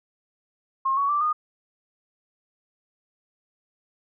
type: tone with pitch steps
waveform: sine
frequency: 1071 / 1120.4 / 1172 / 1226 Hz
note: C6 / C#6 / D6 / D#6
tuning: +40 / +18 / -4 / -26 cents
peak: -20 dBFS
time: 0.85-1.33 s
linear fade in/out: 10 ms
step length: 120 ms
effects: none

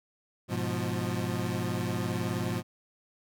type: chord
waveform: 25% pulse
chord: F diminished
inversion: first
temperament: equal with one note detuned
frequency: 103.83 / 123.47 / 175.93 Hz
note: Ab2 / Cb3 / F3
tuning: 0 / 0 / +13 cents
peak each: -30 dBFS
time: 0.48-2.63 s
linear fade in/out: 50 ms
effects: none

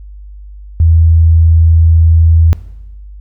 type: tone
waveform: sine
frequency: 81.9 Hz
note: E2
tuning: 11 cents flat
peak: -4 dBFS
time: 0.8-2.53 s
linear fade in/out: 0 ms
effects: noise-tail reverb RT60 1.0 s tail -18 dB re dry + added 50 Hz sine -28 dBFS peak until 3.2 s

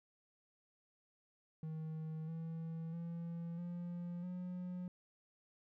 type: tone with pitch steps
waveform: triangle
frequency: 158.2 / 163.4 / 168.77 / 174.32 / 180.05 Hz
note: D#3 / E3 / E3 / F3 / F#3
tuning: +29 / -15 / +41 / -3 / -47 cents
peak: -39 dBFS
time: 1.63-4.88 s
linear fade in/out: 2 ms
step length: 650 ms
effects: none

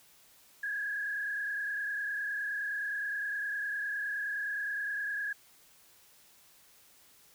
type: tone with frequency modulation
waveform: sine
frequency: 1661.2 Hz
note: G#6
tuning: in tune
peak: -32 dBFS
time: 0.63-5.33 s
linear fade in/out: 5 ms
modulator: 29.7 Hz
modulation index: 1.7
effects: white hiss -61 dBFS RMS until 7.34 s

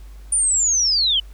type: linear sweep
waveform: sine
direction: down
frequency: 9397 to 2960 Hz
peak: -15 dBFS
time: 0.32-1.2 s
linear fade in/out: 5 ms
effects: added 50 Hz sine -36 dBFS peak until 1.33 s + pink hiss -54 dBFS RMS until 1.33 s

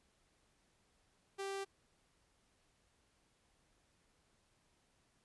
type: tone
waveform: sawtooth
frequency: 392 Hz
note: G4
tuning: in tune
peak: -36 dBFS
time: 1.38-1.65 s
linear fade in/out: 20 ms
effects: pink hiss -75 dBFS RMS until 5.24 s + resampled to 24000 Hz

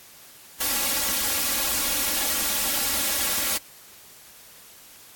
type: noise with comb filter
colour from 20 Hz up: white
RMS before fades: -24 dBFS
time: 0.6-3.58 s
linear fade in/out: 10 ms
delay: 3.6 ms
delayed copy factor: +0.85
effects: white hiss -48 dBFS RMS until 5.15 s + AAC 64 kbps

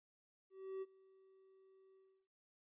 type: tone with ADSR envelope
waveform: triangle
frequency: 382.8 Hz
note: G4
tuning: 41 cents flat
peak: -39 dBFS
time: 0.5-2.28 s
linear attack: 320 ms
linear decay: 34 ms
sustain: -24 dB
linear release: 320 ms
effects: resampled to 8000 Hz

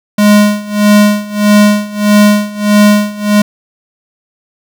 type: tone with tremolo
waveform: square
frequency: 207.7 Hz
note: G#3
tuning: in tune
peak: -3 dBFS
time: 0.18-3.42 s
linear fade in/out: 5 ms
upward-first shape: sine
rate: 1.6 Hz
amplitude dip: 90%
effects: 7-bit

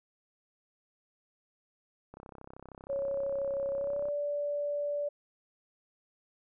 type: click train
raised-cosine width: 1 ms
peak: -33 dBFS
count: 65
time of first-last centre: 2.14-4.085 s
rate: 32.9 Hz
type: tone with pitch glide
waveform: sine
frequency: 555 to 580.9 Hz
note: C#5 to D5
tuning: +2 to -19 cents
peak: -30 dBFS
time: 2.89-5.09 s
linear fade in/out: 10 ms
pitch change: +79 cents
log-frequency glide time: 3.75-4.08 s
effects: none

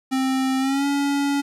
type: tone with pitch glide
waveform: square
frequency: 263.4 to 282.3 Hz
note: C4 to C#4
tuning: +12 to +32 cents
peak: -20 dBFS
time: 0.11-1.42 s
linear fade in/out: 20 ms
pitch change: +120 cents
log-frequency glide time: 0.59-0.86 s
effects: low-pass 11000 Hz 12 dB/octave + 9-bit

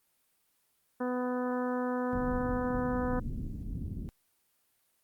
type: harmonic tone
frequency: 249.5 Hz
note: B3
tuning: 18 cents sharp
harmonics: 1 / 2 / 3 / 4 / 5 / 6 / 7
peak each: -32 / -34 / -41 / -40 / -43 / -45 / -49 dBFS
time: 1-3.2 s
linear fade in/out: 10 ms
type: low-pass noise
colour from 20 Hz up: pink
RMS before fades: -37 dBFS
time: 2.13-4.09 s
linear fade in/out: 0 ms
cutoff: 260 Hz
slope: 24 dB/octave
effects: white hiss -73 dBFS RMS until 5.03 s + Opus 32 kbps

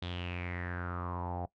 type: tone with low-pass filter sweep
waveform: sawtooth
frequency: 88.5 Hz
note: F2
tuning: 23 cents sharp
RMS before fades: -38 dBFS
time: 0.02-1.46 s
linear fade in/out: 5 ms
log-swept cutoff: 3600 to 730 Hz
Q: 6.6
effects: noise-tail reverb RT60 0.1 s tail -19 dB re dry

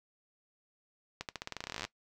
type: accelerating click train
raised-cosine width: 0.2 ms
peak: -20 dBFS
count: 21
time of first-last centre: 1.21-1.85 s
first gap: 78 ms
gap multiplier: 0.89
effects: noise-tail reverb RT60 0.1 s tail -17 dB re dry

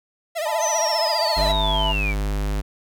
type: tone with vibrato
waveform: 45% pulse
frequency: 639 Hz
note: D#5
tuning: 46 cents sharp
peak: -23 dBFS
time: 0.35-1.53 s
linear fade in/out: 20 ms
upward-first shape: triangle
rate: 15 Hz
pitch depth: 140 cents each way
type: chord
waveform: sine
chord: E suspended fourth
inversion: none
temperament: equal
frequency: 659.3 / 880 / 987.8 Hz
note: E5 / A5 / B5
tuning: 0 / 0 / 0 cents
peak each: -29 / -25 / -29 dBFS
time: 0.45-1.93 s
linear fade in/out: 20 ms
type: linear sweep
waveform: sine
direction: down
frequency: 6290 to 2217 Hz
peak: -23 dBFS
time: 0.59-2.15 s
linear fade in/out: 50 ms
type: tone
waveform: square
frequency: 50.7 Hz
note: G#1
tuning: 41 cents flat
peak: -22 dBFS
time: 1.36-2.62 s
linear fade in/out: 20 ms
effects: none

